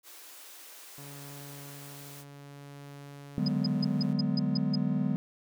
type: high-pass noise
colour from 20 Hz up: white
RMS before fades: -49 dBFS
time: 0.03-2.25 s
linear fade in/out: 50 ms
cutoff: 280 Hz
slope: 96 dB/octave
type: tone with tremolo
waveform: sawtooth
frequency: 141.9 Hz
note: C#3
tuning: 41 cents sharp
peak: -40 dBFS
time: 0.98-4.13 s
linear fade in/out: 2 ms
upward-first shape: sine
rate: 0.62 Hz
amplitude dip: 25%
type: chord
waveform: triangle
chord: G# half-diminished seventh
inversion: second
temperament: just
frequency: 149.51 / 186.89 / 207.7 / 249.2 Hz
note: D3 / F#3 / G#3 / B3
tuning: +31 / +18 / 0 / +16 cents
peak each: -30 dBFS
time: 3.38-5.16 s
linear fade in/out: 0 ms
type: tone bursts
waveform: sine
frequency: 5000 Hz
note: D#8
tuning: 8 cents sharp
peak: -30 dBFS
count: 8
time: 3.46-4.756 s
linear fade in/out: 5 ms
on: 22 ms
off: 160 ms
effects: none